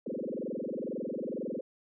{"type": "tone with frequency modulation", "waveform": "sine", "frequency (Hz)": 377.2, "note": "F#4", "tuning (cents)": 33, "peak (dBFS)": -33, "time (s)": [0.06, 1.61], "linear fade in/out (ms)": 5, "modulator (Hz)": 22.1, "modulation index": 7.8, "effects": []}